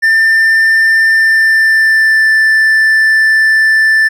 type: tone with pitch glide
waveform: triangle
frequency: 1791 to 1765.3 Hz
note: A6 to A6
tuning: +30 to +5 cents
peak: -4 dBFS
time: 0.02-4.09 s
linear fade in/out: 20 ms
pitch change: -25 cents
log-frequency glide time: 1.11-2.28 s
effects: none